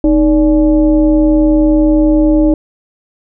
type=tone with frequency modulation; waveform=sine; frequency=309.7 Hz; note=D#4; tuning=8 cents flat; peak=-6 dBFS; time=0.04-2.54 s; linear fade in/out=2 ms; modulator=270 Hz; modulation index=0.73; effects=none